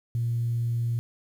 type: tone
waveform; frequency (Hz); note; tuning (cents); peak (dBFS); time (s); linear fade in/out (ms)
sine; 117.7; A#2; +17; -23; 0.15-0.99; 0
effects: tanh soft clip ceiling -19 dBFS + 9-bit